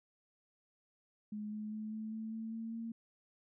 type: tone with pitch steps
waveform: sine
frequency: 210.7 / 213.1 / 215.6 / 218.1 / 220.7 / 223.2 / 225.8 / 228.4 Hz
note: G#3 / G#3 / A3 / A3 / A3 / A3 / A3 / A#3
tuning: +25 / +45 / -35 / -15 / +5 / +25 / +45 / -35 cents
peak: -39 dBFS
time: 1.32-2.92 s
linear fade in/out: 5 ms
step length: 200 ms
effects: none